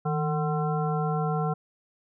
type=harmonic tone with a mistuned harmonic; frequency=149.8 Hz; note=D3; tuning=35 cents sharp; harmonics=1 / 3 / 5 / 7 / 9; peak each=-26 / -32 / -31 / -37 / -36 dBFS; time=0.05-1.54 s; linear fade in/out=10 ms; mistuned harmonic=1; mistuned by=+100 cents; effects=none